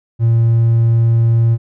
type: tone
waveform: triangle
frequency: 115.3 Hz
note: A#2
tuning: 19 cents flat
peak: -6 dBFS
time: 0.19-1.58 s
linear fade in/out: 50 ms
effects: tanh soft clip ceiling -3 dBFS